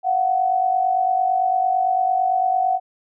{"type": "tone pair together", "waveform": "sine", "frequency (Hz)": [698.5, 747.4], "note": ["F5", "F#5"], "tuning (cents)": [0, 17], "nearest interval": "minor second", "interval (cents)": 117, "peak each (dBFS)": [-23, -17], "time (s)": [0.03, 2.8], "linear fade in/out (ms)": 50, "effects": []}